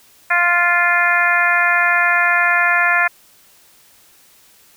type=harmonic tone; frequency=349.2 Hz; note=F4; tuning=in tune; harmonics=2 / 3 / 4 / 5 / 6 / 7; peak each=-21 / -22 / -18 / -16 / -20 / -22 dBFS; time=0.3-3.08 s; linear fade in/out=10 ms; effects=white hiss -50 dBFS RMS until 4.76 s